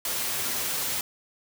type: noise with comb filter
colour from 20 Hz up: white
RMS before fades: -29 dBFS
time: 0.05-1.01 s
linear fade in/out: 2 ms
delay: 7.9 ms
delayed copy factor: +0.5
effects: none